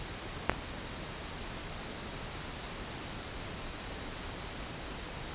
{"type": "clicks", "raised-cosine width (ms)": 0.5, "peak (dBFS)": [-8, -23], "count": 2, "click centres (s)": [0.496, 0.518], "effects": ["pink hiss -41 dBFS RMS until 5.34 s", "resampled to 8000 Hz"]}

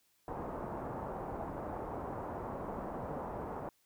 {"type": "low-pass noise", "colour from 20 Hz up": "white", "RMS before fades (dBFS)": -41, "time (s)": [0.28, 3.69], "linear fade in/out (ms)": 2, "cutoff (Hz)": 960, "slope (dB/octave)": 24, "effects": ["white hiss -73 dBFS RMS until 3.85 s"]}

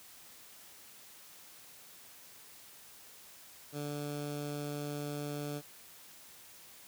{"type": "tone with notch filter", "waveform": "15% pulse", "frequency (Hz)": 146.1, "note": "D3", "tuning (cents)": -9, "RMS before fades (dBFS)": -39, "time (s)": [3.72, 5.62], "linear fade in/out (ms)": 50, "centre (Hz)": 1900, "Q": 1.4, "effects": ["white hiss -55 dBFS RMS until 6.87 s", "high-pass 60 Hz 12 dB/octave"]}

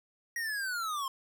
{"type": "linear sweep", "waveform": "square", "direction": "down", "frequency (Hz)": [1900, 1046.5], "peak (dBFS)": -33, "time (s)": [0.36, 1.08], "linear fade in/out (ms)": 2, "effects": []}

